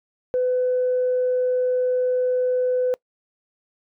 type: tone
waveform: sine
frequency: 503 Hz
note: B4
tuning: 32 cents sharp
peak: -17 dBFS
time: 0.34-2.94 s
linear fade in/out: 0 ms
effects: noise-tail reverb RT60 0.1 s tail -25 dB re dry + tanh soft clip ceiling -14 dBFS